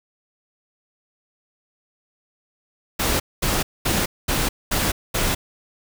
pink noise bursts, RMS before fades -21 dBFS, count 6, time 2.99-5.35 s, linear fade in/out 10 ms, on 210 ms, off 220 ms, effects none

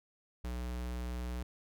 square tone, 61 Hz, B1, 21 cents flat, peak -37 dBFS, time 0.44-1.43 s, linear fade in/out 5 ms, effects none

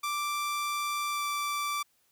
sawtooth tone with pitch glide, 1174.7 to 1167.3 Hz, D6 to D6, 0 to -11 cents, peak -26 dBFS, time 0.03-1.83 s, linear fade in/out 10 ms, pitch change -11 cents, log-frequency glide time 1.1-1.24 s, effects white hiss -70 dBFS RMS until 2.11 s

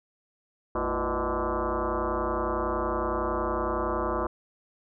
sine tone with frequency modulation, 329.6 Hz, E4, in tune, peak -25 dBFS, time 0.75-4.27 s, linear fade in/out 5 ms, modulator 138 Hz, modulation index 6.8, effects none

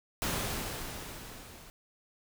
pink noise with level ramp, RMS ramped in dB -31 to -52 dBFS, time 0.22-1.7 s, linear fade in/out 0 ms, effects none

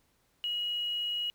sine tone with quantisation, 2901 Hz, F#7, 35 cents flat, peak -30 dBFS, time 0.44-1.3 s, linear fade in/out 0 ms, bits 9, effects pink hiss -71 dBFS RMS until 1.34 s

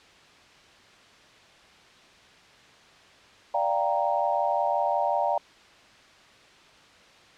sine chord, G minor seventh, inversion second, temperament equal, 587.3 / 698.5 / 784 / 932.3 Hz, D5 / F5 / G5 / Bb5, 0 / 0 / 0 / 0 cents, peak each -28 dBFS, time 3.54-5.38 s, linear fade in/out 5 ms, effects white hiss -53 dBFS RMS until 7.37 s + low-pass 4000 Hz 12 dB/octave

